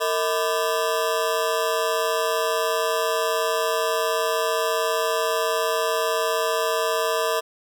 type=ring-modulated tone; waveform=25% pulse; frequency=547 Hz; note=C#5; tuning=23 cents flat; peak=-14 dBFS; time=0-7.41 s; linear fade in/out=20 ms; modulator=89.3 Hz; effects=none